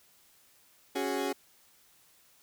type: chord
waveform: 30% pulse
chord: C# suspended fourth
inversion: none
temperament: equal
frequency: 277.2 / 370 / 415.3 Hz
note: C#4 / F#4 / G#4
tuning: 0 / 0 / 0 cents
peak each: -32 dBFS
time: 0.95-1.33 s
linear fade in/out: 10 ms
effects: white hiss -63 dBFS RMS until 2.42 s